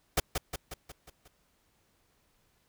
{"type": "noise with echo", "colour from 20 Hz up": "pink", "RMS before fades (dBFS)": -26, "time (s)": [0.17, 0.2], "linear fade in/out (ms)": 5, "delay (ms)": 180, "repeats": 6, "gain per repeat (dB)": -5, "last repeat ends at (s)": 1.28, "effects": ["pink hiss -71 dBFS RMS until 2.68 s"]}